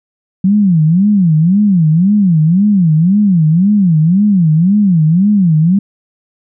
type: tone with vibrato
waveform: sine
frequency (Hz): 179.9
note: F#3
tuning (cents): -48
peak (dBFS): -6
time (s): 0.44-5.79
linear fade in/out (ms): 5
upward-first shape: sine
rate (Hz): 1.9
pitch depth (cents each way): 270
effects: none